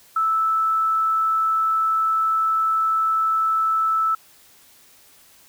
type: tone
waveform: sine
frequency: 1314 Hz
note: E6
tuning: 6 cents flat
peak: -17 dBFS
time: 0.16-4.15 s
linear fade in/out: 5 ms
effects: white hiss -52 dBFS RMS until 5.48 s